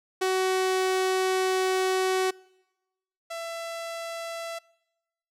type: tone pair in turn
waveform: sawtooth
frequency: 375.1 / 668.4 Hz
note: F#4 / E5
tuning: +24 / +24 cents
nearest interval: minor seventh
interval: 1000 cents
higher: second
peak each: -19 / -29 dBFS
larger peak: first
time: 0.21-2.31 / 3.3-4.59 s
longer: first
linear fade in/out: 10 ms
effects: noise-tail reverb RT60 1.0 s tail -25 dB re dry + low-pass 11000 Hz 12 dB/octave

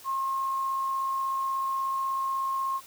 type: tone with amplitude modulation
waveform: sine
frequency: 1073 Hz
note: C6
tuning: 43 cents sharp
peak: -25 dBFS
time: 0.04-2.81 s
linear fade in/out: 50 ms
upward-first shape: sine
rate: 56.4 Hz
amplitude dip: 25%
effects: white hiss -50 dBFS RMS until 2.86 s

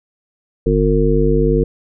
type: harmonic tone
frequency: 50.5 Hz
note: G#1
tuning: 48 cents flat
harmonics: 1 / 3 / 5 / 7 / 9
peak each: -16 / -18 / -20 / -19 / -16 dBFS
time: 0.66-1.64 s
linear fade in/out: 5 ms
effects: none

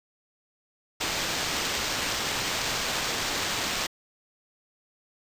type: noise with sample-and-hold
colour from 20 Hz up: white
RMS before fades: -29 dBFS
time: 1-3.87 s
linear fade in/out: 10 ms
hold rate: 11025 Hz
effects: resampled to 32000 Hz

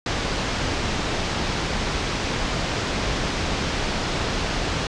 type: low-pass noise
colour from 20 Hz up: pink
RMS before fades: -25 dBFS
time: 0.06-4.87 s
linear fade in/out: 2 ms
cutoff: 5900 Hz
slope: 24 dB/octave
effects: resampled to 22050 Hz

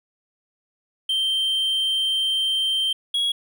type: tone pair in turn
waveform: triangle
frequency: 3136 / 3322 Hz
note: G7 / G#7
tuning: 0 / 0 cents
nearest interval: minor second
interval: 100 cents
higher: second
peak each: -18 dBFS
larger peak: neither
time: 1.09-2.93 / 3.14-3.32 s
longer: first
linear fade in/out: 5 ms
effects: none

